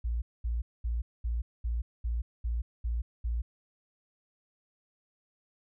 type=tone bursts; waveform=sine; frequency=58 Hz; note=A#1; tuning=8 cents flat; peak=-28 dBFS; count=9; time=0.04-3.42 s; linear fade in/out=10 ms; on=180 ms; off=220 ms; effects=none